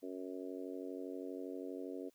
harmonic tone, 92.5 Hz, F#2, in tune, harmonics 3 / 4 / 5 / 6 / 7, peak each -45 / -47 / -48 / -53 / -54 dBFS, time 0.02-2.1 s, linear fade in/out 20 ms, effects white hiss -75 dBFS RMS until 2.14 s

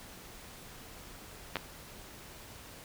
clicks, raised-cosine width 0.3 ms, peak -15 / -18 dBFS, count 2, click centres 1.557 / 1.568 s, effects pink hiss -50 dBFS RMS until 2.84 s

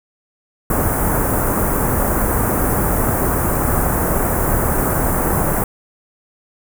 pink band-stop noise, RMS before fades -17 dBFS, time 0.7-5.64 s, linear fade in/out 2 ms, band 1500 to 9700 Hz, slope 24 dB/octave, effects none

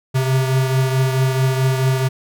square beating tone pair, 130.81 / 135.41 Hz, C3 / C#3, 0 / -40 cents, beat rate 4.6 Hz, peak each -16 / -24 dBFS, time 0.14-2.09 s, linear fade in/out 20 ms, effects none

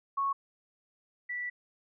sine tone pair in turn, 1104 / 1961.5 Hz, C#6 / B6, -7 / -12 cents, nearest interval minor seventh, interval 995 cents, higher second, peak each -27 / -33 dBFS, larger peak first, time 0.17-0.33 / 1.29-1.5 s, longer second, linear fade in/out 10 ms, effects none

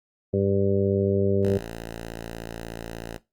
harmonic tone, 98.5 Hz, G2, 9 cents sharp, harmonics 1 / 2 / 3 / 4 / 5 / 6, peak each -26 / -27 / -33 / -24 / -28 / -32 dBFS, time 0.33-1.58 s, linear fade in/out 10 ms
5% pulse tone, 56.6 Hz, A1, 50 cents sharp, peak -23 dBFS, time 1.43-3.18 s, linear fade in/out 5 ms
effects noise-tail reverb RT60 0.2 s tail -17 dB re dry + Opus 32 kbps

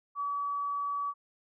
sine tone, 1142 Hz, D6, 49 cents flat, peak -30 dBFS, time 0.15-1.14 s, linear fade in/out 50 ms, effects none

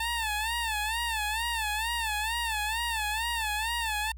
15% pulse tone with vibrato, 890 Hz, A5, 20 cents sharp, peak -22 dBFS, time 0-4.12 s, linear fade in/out 5 ms, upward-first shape sine, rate 2.2 Hz, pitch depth 110 cents each way, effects added 60 Hz sine -40 dBFS peak until 4.17 s

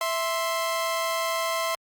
sawtooth tone pair together, 659.2 / 1049 Hz, E5 / C6, 0 / +4 cents, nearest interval minor sixth, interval 804 cents, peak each -24 dBFS, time 0.01-1.75 s, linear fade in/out 2 ms, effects Opus 48 kbps

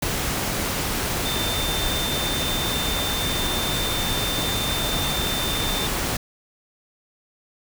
sine tone in noise, 3586 Hz, A7, 32 cents sharp, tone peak -27 dBFS, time 1.25-5.87 s, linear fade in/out 5 ms, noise pink, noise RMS -25 dBFS, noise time 0.02-6.17 s, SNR -5 dB, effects none

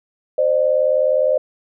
sine tone pair together, 523.3 / 603.1 Hz, C5 / D5, 0 / +46 cents, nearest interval major second, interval 246 cents, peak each -16 dBFS, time 0.38-1.38 s, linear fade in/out 5 ms, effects none

